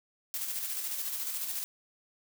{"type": "noise with tremolo", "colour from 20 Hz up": "blue", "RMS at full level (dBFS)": -34, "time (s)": [0.34, 1.64], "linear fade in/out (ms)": 0, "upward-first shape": "square", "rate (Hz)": 14, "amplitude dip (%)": 35, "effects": []}